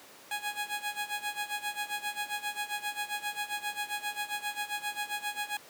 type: tone with tremolo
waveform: 15% pulse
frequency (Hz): 830.6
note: G#5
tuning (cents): 0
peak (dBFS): -24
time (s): 0.31-5.57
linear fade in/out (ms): 2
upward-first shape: sine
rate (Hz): 7.5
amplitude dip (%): 85
effects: pink hiss -52 dBFS RMS until 5.69 s + high-pass 300 Hz 12 dB/octave